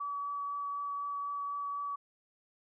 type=tone with vibrato; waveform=sine; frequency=1142 Hz; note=D6; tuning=49 cents flat; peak=-34 dBFS; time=0-1.96 s; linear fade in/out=10 ms; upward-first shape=triangle; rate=4 Hz; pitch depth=9 cents each way; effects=none